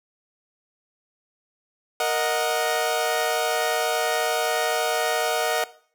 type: chord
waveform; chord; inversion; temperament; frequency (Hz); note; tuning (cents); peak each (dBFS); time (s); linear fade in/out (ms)
sawtooth; D# minor; second; equal with one note detuned; 466.2 / 622.3 / 734; A#4 / D#5 / F#5; 0 / 0 / -14; -23 / -22 / -21; 2-5.64; 2
effects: noise-tail reverb RT60 0.5 s tail -18 dB re dry